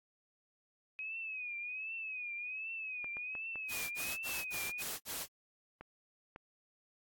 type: tone with vibrato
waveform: sine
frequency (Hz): 2526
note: D#7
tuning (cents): +26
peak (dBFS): -39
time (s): 0.99-4.82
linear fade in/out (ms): 0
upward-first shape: triangle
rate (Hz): 1.3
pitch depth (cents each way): 120
type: clicks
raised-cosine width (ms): 0.5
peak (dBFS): -33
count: 9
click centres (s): 3.044 / 3.169 / 3.352 / 3.557 / 4.292 / 4.545 / 4.694 / 5.81 / 6.361
type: noise bursts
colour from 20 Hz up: white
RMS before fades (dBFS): -40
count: 6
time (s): 3.68-5.27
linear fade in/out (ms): 50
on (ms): 220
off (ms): 54
effects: AAC 64 kbps